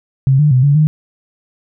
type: tone with pitch steps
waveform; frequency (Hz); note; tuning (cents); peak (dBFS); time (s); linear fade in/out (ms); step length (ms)
sine; 134.1 / 149.5 / 127.6 / 142.8 / 153.6; C3 / D3 / C3 / D3 / D#3; +43 / +31 / -43 / -48 / -22; -7; 0.27-0.87; 0; 120
effects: none